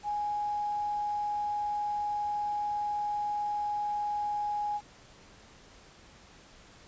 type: tone with quantisation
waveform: sine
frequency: 830.6 Hz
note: G#5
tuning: in tune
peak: -29 dBFS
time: 0.03-4.81 s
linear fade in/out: 50 ms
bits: 9
effects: pink hiss -55 dBFS RMS until 6.87 s + resampled to 16000 Hz